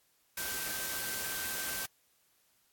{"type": "tone in noise", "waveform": "sine", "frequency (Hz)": 1556, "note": "G6", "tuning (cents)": -13, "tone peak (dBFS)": -43, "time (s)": [0.37, 1.86], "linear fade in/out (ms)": 5, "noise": "white", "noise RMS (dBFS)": -37, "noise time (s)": [0.37, 1.86], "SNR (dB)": -9, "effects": ["white hiss -71 dBFS RMS until 2.72 s", "AAC 64 kbps"]}